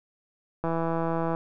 click train, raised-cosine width 1 ms, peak -15 dBFS, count 118, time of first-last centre 0.64-1.349 s, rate 165 Hz, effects none

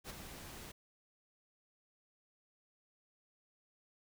pink noise with ADSR envelope, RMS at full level -43 dBFS, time 0.04-0.72 s, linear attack 60 ms, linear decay 10 ms, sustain -7 dB, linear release 9 ms, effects none

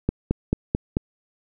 click train, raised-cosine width 3 ms, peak -7 dBFS, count 5, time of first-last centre 0.09-0.969 s, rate 4.55 Hz, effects none

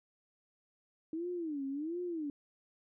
sine tone with vibrato, 311.1 Hz, D#4, in tune, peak -35 dBFS, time 1.13-2.3 s, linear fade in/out 2 ms, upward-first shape sine, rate 1.4 Hz, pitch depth 240 cents each way, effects none

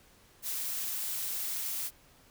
blue noise, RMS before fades -35 dBFS, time 0.42-1.91 s, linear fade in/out 50 ms, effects pink hiss -61 dBFS RMS until 2.3 s

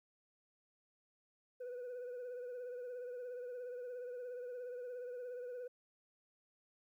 sine tone with vibrato, 493.9 Hz, B4, in tune, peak -40 dBFS, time 1.6-5.68 s, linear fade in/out 10 ms, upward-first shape triangle, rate 17 Hz, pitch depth 53 cents each way, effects tanh soft clip ceiling -42 dBFS + 13-bit

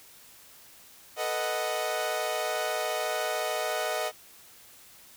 sawtooth chord, B dominant seventh, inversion third, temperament equal, 440 / 493.9 / 622.3 / 740 Hz, A4 / B4 / D#5 / F#5, 0 / 0 / 0 / 0 cents, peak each -33 / -33 / -27 / -30 dBFS, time 1.16-4.12 s, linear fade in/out 50 ms, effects white hiss -53 dBFS RMS until 5.16 s

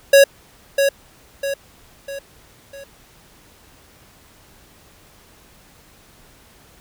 square tone with echo, 554.4 Hz, C#5, in tune, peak -7 dBFS, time 0.13-0.24 s, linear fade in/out 5 ms, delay 650 ms, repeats 4, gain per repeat -7 dB, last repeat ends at 2.84 s, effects pink hiss -50 dBFS RMS until 6.8 s

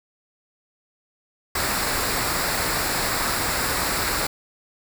pink noise with comb filter, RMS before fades -24 dBFS, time 1.55-4.27 s, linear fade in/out 5 ms, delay 0.32 ms, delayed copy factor -0.55, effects none

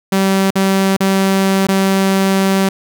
sawtooth tone with dropouts, 193.1 Hz, G3, 26 cents flat, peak -7 dBFS, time 0.12-2.69 s, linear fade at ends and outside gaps 5 ms, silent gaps 0.506-0.555 / 0.967-1.004 / 1.67-1.686 s, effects none

